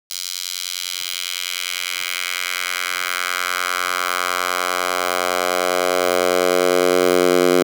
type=tone with high-pass filter sweep; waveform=10% pulse; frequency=89.9 Hz; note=F#2; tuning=49 cents flat; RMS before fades=-20 dBFS; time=0.1-7.63 s; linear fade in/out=10 ms; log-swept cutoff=4600 to 340 Hz; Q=1.6; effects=none